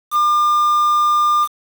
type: tone with quantisation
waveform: triangle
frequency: 1200 Hz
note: D6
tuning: 37 cents sharp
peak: -10 dBFS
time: 0.11-1.48 s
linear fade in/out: 50 ms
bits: 5
effects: none